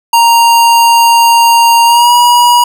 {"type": "tone with pitch glide", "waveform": "square", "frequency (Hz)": [932.3, 964.6], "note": ["A#5", "B5"], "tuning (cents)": [0, -41], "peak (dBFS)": -4, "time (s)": [0.13, 2.64], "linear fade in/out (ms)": 5, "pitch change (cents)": 59, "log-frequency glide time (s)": [1.85, 2.12], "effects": []}